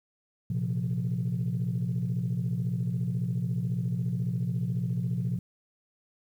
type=chord; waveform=sine; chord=Bb suspended second; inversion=none; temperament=equal; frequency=116.54 / 130.81 / 174.61 Hz; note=Bb2 / C3 / F3; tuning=0 / 0 / 0 cents; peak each=-30 dBFS; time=0.5-5.39 s; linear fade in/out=5 ms; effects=tanh soft clip ceiling -21 dBFS + 10-bit

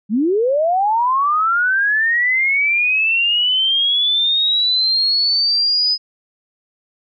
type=linear sweep; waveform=sine; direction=up; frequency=191.5 to 5040 Hz; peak=-13 dBFS; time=0.09-5.98 s; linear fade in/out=50 ms; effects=none

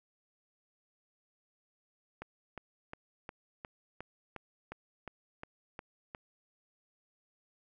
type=click train; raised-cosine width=0.5 ms; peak=-27 dBFS; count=12; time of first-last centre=2.22-6.149 s; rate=2.8 Hz; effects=none

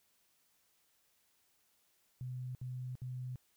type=tone bursts; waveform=sine; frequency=126.6 Hz; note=B2; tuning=43 cents sharp; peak=-39 dBFS; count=3; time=2.21-3.358 s; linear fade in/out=0 ms; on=340 ms; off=64 ms; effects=white hiss -74 dBFS RMS until 3.56 s

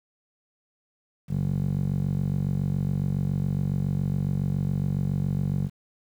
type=tone with band-pass filter; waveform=15% pulse; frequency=47.2 Hz; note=F#1; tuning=35 cents sharp; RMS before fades=-26 dBFS; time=1.28-5.7 s; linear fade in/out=50 ms; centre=160 Hz; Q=2.6; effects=9-bit

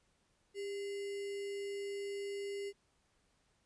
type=tone with sample-and-hold; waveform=sine; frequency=399.8 Hz; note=G4; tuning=34 cents sharp; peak=-38 dBFS; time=0.54-2.73 s; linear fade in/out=50 ms; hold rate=2450 Hz; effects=pink hiss -75 dBFS RMS until 3.65 s + resampled to 22050 Hz

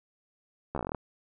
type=slowing click train; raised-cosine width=1 ms; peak=-19 dBFS; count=11; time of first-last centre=0.75-0.948 s; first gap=13 ms; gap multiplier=1.09; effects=none

